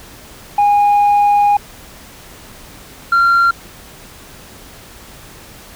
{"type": "tone pair in turn", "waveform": "sine", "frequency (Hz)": [820, 1379.1], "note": ["G#5", "F6"], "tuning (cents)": [-22, -22], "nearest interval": "major sixth", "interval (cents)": 900, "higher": "second", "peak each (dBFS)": -6, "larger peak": "neither", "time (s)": [[0.58, 1.57], [3.12, 3.51]], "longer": "first", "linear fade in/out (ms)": 5, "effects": ["tanh soft clip ceiling -7 dBFS", "pink hiss -38 dBFS RMS until 5.75 s"]}